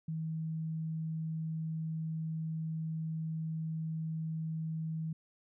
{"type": "tone", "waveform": "sine", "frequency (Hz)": 160, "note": "D#3", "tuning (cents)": 49, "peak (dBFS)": -34, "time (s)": [0.08, 5.13], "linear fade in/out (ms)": 5, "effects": []}